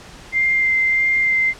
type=tone with vibrato; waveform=sine; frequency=2093 Hz; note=C7; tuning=in tune; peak=-14 dBFS; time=0.32-1.54 s; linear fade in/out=50 ms; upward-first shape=sine; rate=1.6 Hz; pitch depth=10 cents each way; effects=pink hiss -40 dBFS RMS until 1.59 s + low-pass 7000 Hz 12 dB/octave